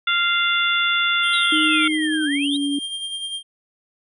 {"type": "harmonic tone", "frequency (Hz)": 695, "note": "F5", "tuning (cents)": -9, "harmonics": [2, 3, 4, 5], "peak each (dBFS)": [-20, -24, -25, -22], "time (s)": [0.07, 1.88], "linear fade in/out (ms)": 5}
{"type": "tone with tremolo", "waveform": "square", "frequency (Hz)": 3194, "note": "G7", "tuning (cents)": 32, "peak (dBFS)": -25, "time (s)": [1.22, 3.43], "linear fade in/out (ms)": 50, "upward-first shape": "sine", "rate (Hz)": 10, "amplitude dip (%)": 45}
{"type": "exponential two-way sweep", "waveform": "sine", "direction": "down then up", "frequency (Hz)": [3964, 1492, 3964], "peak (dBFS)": -24, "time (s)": [1.33, 2.57], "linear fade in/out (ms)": 10, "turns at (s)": 2.24}
{"type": "tone with pitch glide", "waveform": "sine", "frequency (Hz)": [309.9, 284.2], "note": ["D#4", "C#4"], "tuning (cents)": [-7, 43], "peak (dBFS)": -20, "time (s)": [1.52, 2.79], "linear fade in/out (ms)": 5, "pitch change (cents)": -150, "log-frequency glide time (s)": [2.23, 2.29]}
{"effects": ["resampled to 24000 Hz"]}